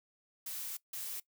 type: noise bursts at uneven times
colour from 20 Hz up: blue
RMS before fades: -41 dBFS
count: 2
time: 0.46-0.77 / 0.93-1.2 s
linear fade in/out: 5 ms
effects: noise-tail reverb RT60 0.1 s tail -19 dB re dry